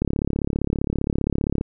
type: click train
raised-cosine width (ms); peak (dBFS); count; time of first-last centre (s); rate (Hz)
3; -9; 57; 0.02-1.611; 35.2
effects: none